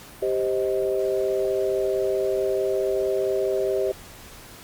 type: chord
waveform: sine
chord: C minor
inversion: second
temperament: just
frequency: 392.4 / 523.3 / 627.9 Hz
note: G4 / C5 / Eb5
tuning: +2 / 0 / +16 cents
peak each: -23 / -27 / -27 dBFS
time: 0.22-3.92 s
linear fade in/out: 5 ms
effects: pink hiss -44 dBFS RMS until 4.63 s + Opus 48 kbps